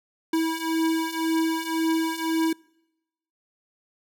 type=beating tone pair; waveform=square; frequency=323 / 324.9 Hz; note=E4 / E4; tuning=-35 / -25 cents; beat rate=1.9 Hz; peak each=-28 / -25 dBFS; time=0.33-2.53 s; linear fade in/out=5 ms; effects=noise-tail reverb RT60 0.9 s tail -26 dB re dry